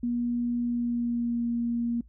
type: tone with pitch glide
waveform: sine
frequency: 239.8 to 235.7 Hz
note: A#3 to A#3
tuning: +49 to +19 cents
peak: -25 dBFS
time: 0.03-2.01 s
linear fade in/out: 5 ms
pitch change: -30 cents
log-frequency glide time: 0.62-1.45 s
effects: noise-tail reverb RT60 0.1 s tail -22 dB re dry + added 56 Hz sine -50 dBFS peak until 2.08 s